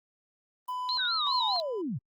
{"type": "noise with exponential decay", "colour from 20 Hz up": "violet", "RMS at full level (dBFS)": -48, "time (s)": [0.68, 0.79], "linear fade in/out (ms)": 0, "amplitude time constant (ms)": 23}
{"type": "tone with tremolo", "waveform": "triangle", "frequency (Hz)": 1001, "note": "B5", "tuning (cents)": 23, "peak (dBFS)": -29, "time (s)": [0.68, 1.82], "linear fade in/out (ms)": 10, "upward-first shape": "square", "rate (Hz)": 1.7, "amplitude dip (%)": 80}
{"type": "tone with vibrato", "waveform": "sine", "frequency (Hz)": 3951, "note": "B7", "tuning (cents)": 0, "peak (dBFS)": -28, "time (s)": [0.89, 1.6], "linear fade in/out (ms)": 0, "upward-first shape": "sine", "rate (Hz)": 4.9, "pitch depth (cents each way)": 120}
{"type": "linear sweep", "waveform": "sine", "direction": "down", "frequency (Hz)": [1565, 98], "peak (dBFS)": -30, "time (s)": [0.98, 1.99], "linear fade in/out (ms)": 20}
{"effects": ["Opus 24 kbps"]}